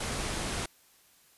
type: low-pass noise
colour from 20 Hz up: pink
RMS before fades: -34 dBFS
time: 0-0.66 s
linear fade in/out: 5 ms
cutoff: 11000 Hz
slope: 96 dB/octave
effects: white hiss -62 dBFS RMS until 1.37 s + resampled to 32000 Hz

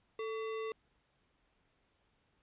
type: tone with sample-and-hold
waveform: sine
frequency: 441.8 Hz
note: A4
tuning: 7 cents sharp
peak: -36 dBFS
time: 0.19-0.72 s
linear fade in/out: 2 ms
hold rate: 1575 Hz
effects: pink hiss -75 dBFS RMS until 2.42 s + resampled to 8000 Hz

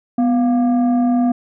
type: tone pair together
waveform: sine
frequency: 247 / 698.5 Hz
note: B3 / F5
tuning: 0 / 0 cents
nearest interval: octave + tritone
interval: 1800 cents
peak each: -11 / -19 dBFS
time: 0.18-1.32 s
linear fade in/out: 5 ms
effects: tanh soft clip ceiling -10 dBFS

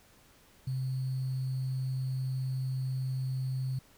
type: tone with sample-and-hold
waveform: sine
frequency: 130.81 Hz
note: C3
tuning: in tune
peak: -30 dBFS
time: 0.67-3.79 s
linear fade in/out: 5 ms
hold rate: 4410 Hz
effects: pink hiss -61 dBFS RMS until 3.97 s

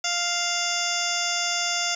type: harmonic tone with a mistuned harmonic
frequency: 698.5 Hz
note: F5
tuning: in tune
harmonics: 1 / 2 / 3 / 4 / 5 / 7 / 8 / 9 / 10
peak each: -32 / -32 / -32 / -32 / -32 / -32 / -32 / -32 / -32 dBFS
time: 0.04-1.95 s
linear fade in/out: 5 ms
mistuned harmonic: 8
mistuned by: -51 cents
effects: 9-bit

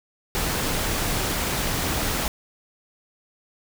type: noise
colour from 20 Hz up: pink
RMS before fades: -25 dBFS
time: 0.35-2.28 s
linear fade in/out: 0 ms
effects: none

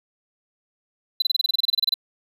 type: tone bursts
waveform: triangle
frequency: 4004 Hz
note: B7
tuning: 23 cents sharp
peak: -15 dBFS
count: 16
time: 1.2-1.941 s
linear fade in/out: 5 ms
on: 21 ms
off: 27 ms
effects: none

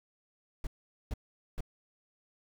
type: noise bursts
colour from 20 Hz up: brown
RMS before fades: -34 dBFS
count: 3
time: 0.64-1.607 s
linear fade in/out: 2 ms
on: 29 ms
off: 440 ms
effects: none

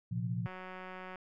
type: chord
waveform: sine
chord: Bb suspended second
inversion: none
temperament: equal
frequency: 116.54 / 130.81 / 174.61 Hz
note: Bb2 / C3 / F3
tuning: 0 / 0 / 0 cents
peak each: -35 / -40 / -37 dBFS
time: 0.11-0.47 s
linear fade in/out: 10 ms
type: click train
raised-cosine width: 0.5 ms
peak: -31 dBFS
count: 130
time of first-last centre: 0.46-1.157 s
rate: 185 Hz
effects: none

